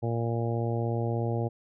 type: harmonic tone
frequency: 116.54 Hz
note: A#2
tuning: in tune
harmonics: 1 / 2 / 3 / 4 / 5 / 6 / 7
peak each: -28 / -36 / -35 / -35 / -38 / -40 / -40 dBFS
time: 0.02-1.49 s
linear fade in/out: 20 ms
effects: none